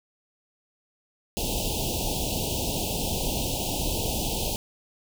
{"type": "band-stop noise", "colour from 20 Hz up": "pink", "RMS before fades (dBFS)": -28, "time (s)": [1.37, 4.56], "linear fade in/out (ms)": 0, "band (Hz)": [910, 2600], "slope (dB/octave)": 96, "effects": []}